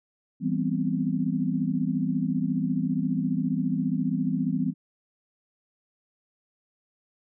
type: chord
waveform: sine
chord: C major seventh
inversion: first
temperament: equal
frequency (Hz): 164.81 / 196 / 246.9 / 261.6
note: E3 / G3 / B3 / C4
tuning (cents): 0 / 0 / 0 / 0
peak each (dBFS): -29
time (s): 0.4-4.74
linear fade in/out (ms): 50
effects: none